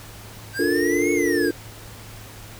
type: exponential two-way sweep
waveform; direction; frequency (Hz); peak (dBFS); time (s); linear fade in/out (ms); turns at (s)
square; up then down; 1556 to 2217 to 1556; -26; 0.53-1.52; 50; 1.12
type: chord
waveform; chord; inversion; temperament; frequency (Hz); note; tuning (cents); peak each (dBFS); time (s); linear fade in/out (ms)
sine; Bb major seventh; first; just; 291.4 / 349.6 / 437 / 466.2; D4 / F4 / A4 / Bb4; -13 / +2 / -12 / 0; -23 / -22 / -25 / -27; 0.59-1.51; 5
effects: added 107 Hz sine -42 dBFS peak until 2.59 s + pink hiss -42 dBFS RMS until 2.59 s